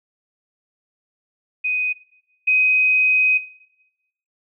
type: tone pair in turn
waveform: sine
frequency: 2500 / 2516 Hz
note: D#7 / D#7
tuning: +8 / +19 cents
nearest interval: unison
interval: 11 cents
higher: second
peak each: -19 / -13 dBFS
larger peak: second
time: 1.64-1.93 / 2.47-3.38 s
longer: second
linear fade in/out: 10 ms
effects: noise-tail reverb RT60 0.9 s tail -17 dB re dry